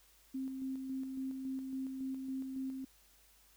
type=tone with tremolo; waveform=sine; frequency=264.6 Hz; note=C4; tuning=20 cents sharp; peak=-36 dBFS; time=0.34-2.85 s; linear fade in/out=10 ms; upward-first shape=square; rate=3.6 Hz; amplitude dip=35%; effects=added 50 Hz sine -70 dBFS peak until 3.56 s + white hiss -66 dBFS RMS until 3.56 s